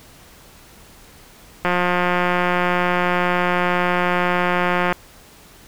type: click train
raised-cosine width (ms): 0.5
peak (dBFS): -4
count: 584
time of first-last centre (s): 1.65-4.925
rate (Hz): 178
effects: pink hiss -46 dBFS RMS until 5.67 s